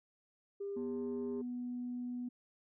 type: tone with pitch glide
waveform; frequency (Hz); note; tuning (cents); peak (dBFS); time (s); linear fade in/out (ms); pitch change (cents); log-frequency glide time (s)
sine; 400 to 403.2; G4 to G4; +35 to +49; -37; 0.6-1.42; 10; +14; 0.89-1.02
type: tone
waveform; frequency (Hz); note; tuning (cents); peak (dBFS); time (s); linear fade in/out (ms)
sine; 245.8; B3; -8; -37; 0.76-2.29; 10
effects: tanh soft clip ceiling -32 dBFS